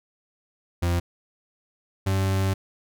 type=tone pair in turn; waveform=40% pulse; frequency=86.7 / 96.23 Hz; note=F2 / G2; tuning=-12 / -32 cents; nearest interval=major second; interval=180 cents; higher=second; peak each=-20 dBFS; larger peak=neither; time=0.82-1 / 2.06-2.54 s; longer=second; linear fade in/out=10 ms; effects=none